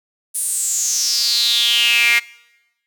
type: tone with high-pass filter sweep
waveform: sawtooth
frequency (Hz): 236.1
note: A#3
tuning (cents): +22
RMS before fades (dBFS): -17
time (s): 0.34-2.2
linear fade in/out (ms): 20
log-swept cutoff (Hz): 10000 to 2100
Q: 7.2
effects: noise-tail reverb RT60 1.0 s tail -22 dB re dry